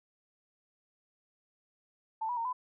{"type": "tone with pitch steps", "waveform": "sine", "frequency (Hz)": [886, 974, 920, 1005], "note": ["A5", "B5", "A#5", "B5"], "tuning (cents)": [12, -24, -23, 30], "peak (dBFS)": -31, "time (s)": [2.21, 2.53], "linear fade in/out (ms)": 10, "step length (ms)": 80, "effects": []}